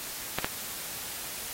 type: clicks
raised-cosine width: 0.3 ms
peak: -11 dBFS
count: 2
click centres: 0.386 / 0.445 s
effects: white hiss -38 dBFS RMS until 1.53 s + AAC 48 kbps